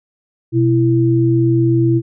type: tone pair together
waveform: sine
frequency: 124.73 / 333 Hz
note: B2 / E4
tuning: +18 / +18 cents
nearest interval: octave + perfect fourth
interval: 1700 cents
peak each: -13 dBFS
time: 0.52-2.02 s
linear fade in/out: 50 ms
effects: none